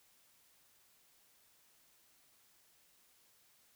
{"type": "silence", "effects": ["white hiss -69 dBFS RMS until 3.75 s"]}